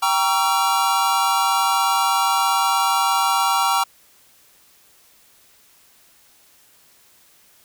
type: chord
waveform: square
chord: G diminished seventh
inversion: none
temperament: just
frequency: 784 / 940.8 / 1128.9 / 1354.7 Hz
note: G5 / Bb5 / Db6 / Fb6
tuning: 0 / +16 / +31 / +47 cents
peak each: -23 / -22 / -24 / -23 dBFS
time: 0.02-3.84 s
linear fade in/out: 10 ms
effects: white hiss -54 dBFS RMS until 7.64 s